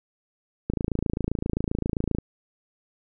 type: click train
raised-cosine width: 3 ms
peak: -12 dBFS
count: 42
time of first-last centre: 0.7-2.186 s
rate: 27.6 Hz
effects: none